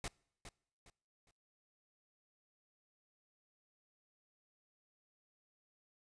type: noise with echo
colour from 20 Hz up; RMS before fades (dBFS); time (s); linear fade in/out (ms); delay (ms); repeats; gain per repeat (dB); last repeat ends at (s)
pink; -41; 0.04-0.08; 2; 410; 3; -10; 1.31
effects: noise-tail reverb RT60 0.7 s tail -26 dB re dry + resampled to 22050 Hz